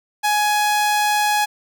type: tone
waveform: sawtooth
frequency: 837 Hz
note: G#5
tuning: 13 cents sharp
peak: -12 dBFS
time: 0.23-1.46 s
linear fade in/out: 20 ms
effects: none